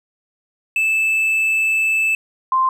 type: tone pair in turn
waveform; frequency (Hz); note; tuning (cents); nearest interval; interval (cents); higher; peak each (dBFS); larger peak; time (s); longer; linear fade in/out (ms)
triangle / sine; 2629 / 1045.2; E7 / C6; -5 / -2; octave + major third; 1597; first; -13; neither; 0.76-2.15 / 2.52-2.69; first; 2
effects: none